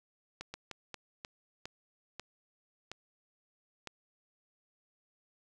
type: slowing click train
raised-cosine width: 0.2 ms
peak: -24 dBFS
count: 9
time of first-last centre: 0.41-3.873 s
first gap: 130 ms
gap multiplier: 1.33
effects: none